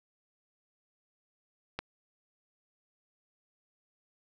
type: click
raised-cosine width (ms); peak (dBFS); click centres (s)
0.3; -18; 1.79
effects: none